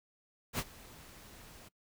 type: noise with ADSR envelope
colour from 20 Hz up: pink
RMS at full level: -33 dBFS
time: 0.53-1.69 s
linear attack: 57 ms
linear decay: 47 ms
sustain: -21 dB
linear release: 15 ms
effects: noise-tail reverb RT60 0.1 s tail -21 dB re dry